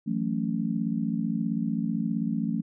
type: chord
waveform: sine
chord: F# minor seventh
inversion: third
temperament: just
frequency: 166.5 / 185 / 222 / 277.5 Hz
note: E3 / F#3 / A3 / C#4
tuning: +18 / 0 / +16 / +2 cents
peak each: -32 / -32 / -28 / -33 dBFS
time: 0.06-2.62 s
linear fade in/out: 20 ms
effects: none